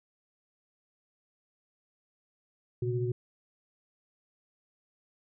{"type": "tone cluster", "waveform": "sine", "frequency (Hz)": [119.7, 133.8, 366.9], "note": ["A#2", "C3", "F#4"], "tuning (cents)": [46, 39, -15], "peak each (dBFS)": [-30, -38, -32], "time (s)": [2.82, 3.12], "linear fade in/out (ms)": 5, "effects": []}